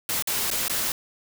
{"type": "noise with dropouts", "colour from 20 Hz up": "white", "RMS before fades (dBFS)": -26, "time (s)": [0.09, 0.92], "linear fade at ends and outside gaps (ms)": 1, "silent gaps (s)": [[0.224, 0.273], [0.503, 0.513], [0.681, 0.697]], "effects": []}